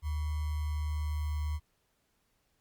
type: tone with sample-and-hold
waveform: sine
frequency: 75.8 Hz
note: D#2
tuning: 45 cents flat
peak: -30 dBFS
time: 0.02-1.6 s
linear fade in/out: 50 ms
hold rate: 1050 Hz
effects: pink hiss -75 dBFS RMS until 2.6 s + Opus 48 kbps